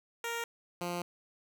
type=tone pair in turn; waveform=10% pulse; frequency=466.2 / 175.04 Hz; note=A#4 / F3; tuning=0 / +4 cents; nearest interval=octave + perfect fourth; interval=1696 cents; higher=first; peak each=-26 dBFS; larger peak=neither; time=0.24-0.44 / 0.81-1.02 s; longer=second; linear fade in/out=2 ms; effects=none